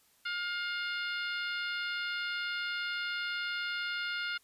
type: harmonic tone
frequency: 709 Hz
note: F5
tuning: 26 cents sharp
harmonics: 2 / 3 / 4 / 5 / 6 / 7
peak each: -35 / -41 / -41 / -44 / -45 / -52 dBFS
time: 0.25-4.38 s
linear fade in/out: 10 ms
effects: white hiss -67 dBFS RMS until 4.43 s + resampled to 32000 Hz